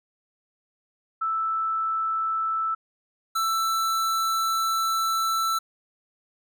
sine / square tone pair in turn, 1318.5 / 1328.4 Hz, E6 / E6, 0 / +13 cents, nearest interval unison, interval 13 cents, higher second, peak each -23 / -23 dBFS, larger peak neither, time 1.21-2.75 / 3.35-5.59 s, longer second, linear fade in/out 10 ms, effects none

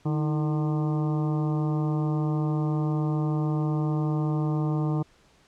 harmonic tone with a mistuned harmonic, 150.9 Hz, D3, 47 cents sharp, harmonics 1 / 2 / 3 / 4 / 5 / 6 / 7 / 8, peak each -24 / -30 / -37 / -42 / -40 / -43 / -43 / -45 dBFS, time 0.05-5.03 s, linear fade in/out 10 ms, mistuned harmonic 2, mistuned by +76 cents, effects pink hiss -60 dBFS RMS until 5.47 s + low-pass 7000 Hz 12 dB/octave

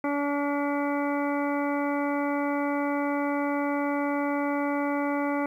harmonic tone, 286.5 Hz, D4, 43 cents flat, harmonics 1 / 2 / 3 / 4 / 5 / 7 / 8, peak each -27 / -31 / -33 / -36 / -38 / -38 / -42 dBFS, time 0.04-5.46 s, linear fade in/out 2 ms, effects 10-bit

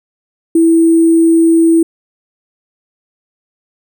sine tone with sample-and-hold, 329.6 Hz, E4, in tune, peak -5 dBFS, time 0.55-1.83 s, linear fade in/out 5 ms, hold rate 8820 Hz, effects none

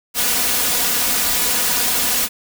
white noise with comb filter, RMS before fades -18 dBFS, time 0.14-2.29 s, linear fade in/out 50 ms, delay 4.1 ms, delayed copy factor +0.65, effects none

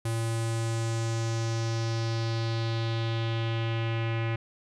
square tone with low-pass filter sweep, 114.1 Hz, A#2, 37 cents flat, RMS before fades -29 dBFS, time 0.05-4.36 s, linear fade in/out 5 ms, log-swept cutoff 10000 to 2400 Hz, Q 2.7, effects none

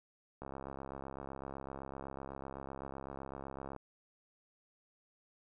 click train, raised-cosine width 1 ms, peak -30 dBFS, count 228, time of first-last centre 0.42-3.763 s, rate 67.9 Hz, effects none

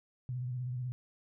sine tone with vibrato, 125.1 Hz, B2, 23 cents sharp, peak -34 dBFS, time 0.29-0.92 s, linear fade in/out 0 ms, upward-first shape square, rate 16 Hz, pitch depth 44 cents each way, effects none

